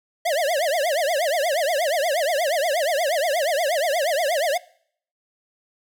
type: tone with vibrato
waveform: square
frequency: 622.3 Hz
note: D#5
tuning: in tune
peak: -20 dBFS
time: 0.25-4.58 s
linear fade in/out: 10 ms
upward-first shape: triangle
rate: 8.4 Hz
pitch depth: 290 cents each way
effects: noise-tail reverb RT60 0.6 s tail -22 dB re dry